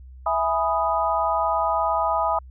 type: chord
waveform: sine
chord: E major seventh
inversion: none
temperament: equal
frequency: 659.3 / 830.6 / 987.8 / 1244.5 Hz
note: E5 / G#5 / B5 / D#6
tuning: 0 / 0 / 0 / 0 cents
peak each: -25 dBFS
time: 0.26-2.39 s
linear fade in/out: 5 ms
effects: added 64 Hz sine -40 dBFS peak until 2.5 s